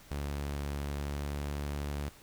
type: tone with pitch glide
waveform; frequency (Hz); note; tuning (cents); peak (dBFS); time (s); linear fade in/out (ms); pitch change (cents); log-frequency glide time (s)
sawtooth; 71.5 to 72.21; D2 to D2; -46 to -29; -30; 0.11-2.09; 0; +17; 0.96-1.4
effects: pink hiss -56 dBFS RMS until 2.22 s